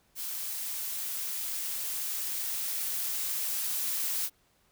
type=noise with level ramp; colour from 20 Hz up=blue; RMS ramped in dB=-36 to -31 dBFS; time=0.15-4.3 s; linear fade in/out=50 ms; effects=pink hiss -68 dBFS RMS until 4.71 s